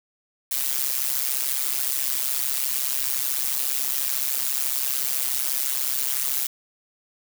blue noise with amplitude modulation, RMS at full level -21 dBFS, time 0.51-6.47 s, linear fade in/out 5 ms, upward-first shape sine, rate 134 Hz, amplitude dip 95%, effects none

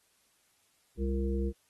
harmonic tone with a mistuned harmonic, 66.2 Hz, C2, 21 cents sharp, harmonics 1 / 3 / 5 / 7, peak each -30 / -35 / -37 / -38 dBFS, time 0.97-1.53 s, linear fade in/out 50 ms, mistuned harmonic 5, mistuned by +61 cents, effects white hiss -70 dBFS RMS until 1.69 s + AAC 32 kbps

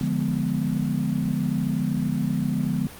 sine chord, D diminished seventh, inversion none, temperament equal, 146.83 / 174.61 / 207.7 / 246.9 Hz, D3 / F3 / Ab3 / Cb4, 0 / 0 / 0 / 0 cents, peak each -27 dBFS, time 0.01-2.87 s, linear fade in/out 2 ms, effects pink hiss -42 dBFS RMS until 2.99 s + Opus 48 kbps

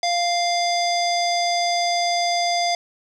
square tone with low-pass filter, 697 Hz, F5, 4 cents flat, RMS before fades -21 dBFS, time 0.03-2.75 s, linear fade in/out 2 ms, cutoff 5400 Hz, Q 4.6, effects 9-bit

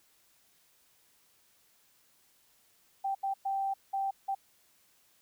sine tone bursts at uneven times, 782 Hz, G5, 4 cents flat, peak -29 dBFS, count 5, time 3.04-3.15 / 3.23-3.34 / 3.45-3.74 / 3.93-4.11 / 4.28-4.35 s, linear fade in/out 10 ms, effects white hiss -67 dBFS RMS until 5.21 s

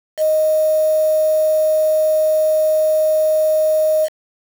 sine tone with quantisation, 622.3 Hz, D#5, in tune, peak -12 dBFS, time 0.17-4.09 s, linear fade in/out 50 ms, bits 5, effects none

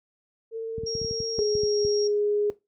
sine tone with vibrato, 451 Hz, A4, 43 cents sharp, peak -28 dBFS, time 0.51-1.47 s, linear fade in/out 50 ms, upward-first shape triangle, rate 18 Hz, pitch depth 11 cents each way
clicks, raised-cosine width 5 ms, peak -23 dBFS, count 11, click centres 0.782 / 0.835 / 0.952 / 1.016 / 1.047 / 1.11 / 1.203 / 1.386 / 1.552 / 1.634 / 1.849 s
sine tone, 5588 Hz, F8, in tune, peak -30 dBFS, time 0.86-2.08 s, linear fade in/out 10 ms
sine tone with pitch glide, 420 to 414.7 Hz, G#4 to G#4, +19 to -3 cents, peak -21 dBFS, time 1.39-2.5 s, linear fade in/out 0 ms, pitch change -22 cents, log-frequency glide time 1.59-1.8 s
effects noise-tail reverb RT60 0.2 s tail -17 dB re dry + high-pass 60 Hz 12 dB/octave

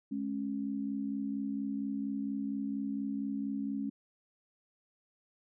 sine tone pair together, 210.6 / 274.9 Hz, G#3 / C#4, +24 / -14 cents, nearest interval perfect fourth, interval 462 cents, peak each -36 / -35 dBFS, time 0.11-3.9 s, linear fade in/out 10 ms, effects none

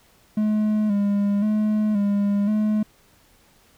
triangle tone with vibrato, 207.7 Hz, G#3, in tune, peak -16 dBFS, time 0.37-2.83 s, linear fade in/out 5 ms, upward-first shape square, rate 0.95 Hz, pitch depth 45 cents each way, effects pink hiss -57 dBFS RMS until 3.77 s

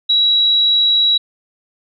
sine tone, 3886 Hz, B7, 29 cents flat, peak -10 dBFS, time 0.09-1.18 s, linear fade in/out 10 ms, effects none

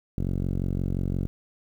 5% pulse tone with low-pass filter, 45.72 Hz, F#1, 20 cents flat, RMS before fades -27 dBFS, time 0.18-1.27 s, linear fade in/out 0 ms, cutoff 180 Hz, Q 0.7, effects 9-bit

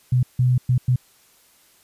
sine tone bursts at uneven times, 125.7 Hz, B2, 31 cents sharp, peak -14 dBFS, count 4, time 0.12-0.23 / 0.39-0.58 / 0.69-0.78 / 0.88-0.96 s, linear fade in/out 5 ms, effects white hiss -56 dBFS RMS until 1.83 s + resampled to 32000 Hz

